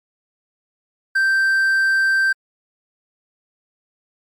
triangle tone, 1565 Hz, G6, 3 cents flat, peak -12 dBFS, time 1.15-2.33 s, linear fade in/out 10 ms, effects MP3 96 kbps

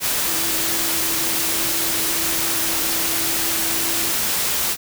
sine tone in noise, 330 Hz, E4, 2 cents sharp, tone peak -32 dBFS, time 0.25-4.15 s, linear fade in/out 50 ms, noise white, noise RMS -21 dBFS, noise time 0-4.77 s, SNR -14 dB, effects none

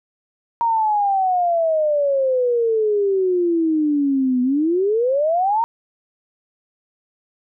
sine exponential two-way sweep, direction down then up, 941 to 246.9 to 941 Hz, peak -15 dBFS, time 0.61-5.64 s, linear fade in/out 0 ms, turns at 4.42 s, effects none

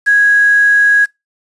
sine tone with quantisation, 1657 Hz, G#6, 4 cents flat, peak -6 dBFS, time 0.06-1.06 s, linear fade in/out 20 ms, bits 5, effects noise-tail reverb RT60 0.2 s tail -23 dB re dry + resampled to 24000 Hz

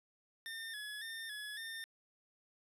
25% pulse tone with vibrato, 1752 Hz, A6, 8 cents flat, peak -39 dBFS, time 0.46-1.84 s, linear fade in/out 0 ms, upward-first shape square, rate 1.8 Hz, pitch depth 57 cents each way, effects resampled to 32000 Hz

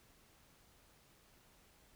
silence, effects pink hiss -67 dBFS RMS until 1.95 s

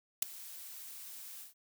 blue noise with ADSR envelope, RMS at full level -26 dBFS, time 0.22-1.54 s, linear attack 6 ms, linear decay 6 ms, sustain -22 dB, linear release 130 ms, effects none

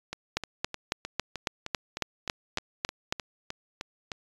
two click trains, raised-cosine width 0.2 ms, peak -17 / -9 dBFS, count 14 / 11, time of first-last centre 0.13-4.118 / 0.37-3.125 s, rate 3.26 / 3.63 Hz, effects resampled to 24000 Hz

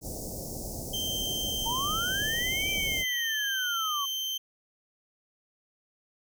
pink band-stop noise, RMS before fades -37 dBFS, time 0.01-3.05 s, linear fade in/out 50 ms, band 750 to 5200 Hz, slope 48 dB/octave
35% pulse tone with pitch glide, 3136 to 3114 Hz, G7 to G7, 0 to -12 cents, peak -28 dBFS, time 0.93-4.38 s, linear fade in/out 10 ms, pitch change -12 cents, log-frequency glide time 1.6-2.54 s
sine linear two-way sweep, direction up then down, 874 to 2349 to 1093 Hz, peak -30 dBFS, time 1.65-4.06 s, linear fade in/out 20 ms, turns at 2.7 s
effects none

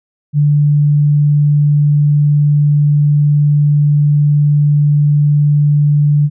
sine tone, 146.83 Hz, D3, in tune, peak -7 dBFS, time 0.33-6.3 s, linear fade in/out 50 ms, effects none

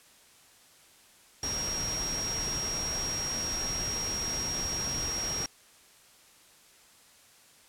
sine tone in noise, 5610 Hz, F8, 7 cents sharp, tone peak -31 dBFS, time 1.43-5.46 s, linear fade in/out 2 ms, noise pink, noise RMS -37 dBFS, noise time 1.43-5.46 s, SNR +3 dB, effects white hiss -58 dBFS RMS until 7.68 s + low-pass 11000 Hz 12 dB/octave

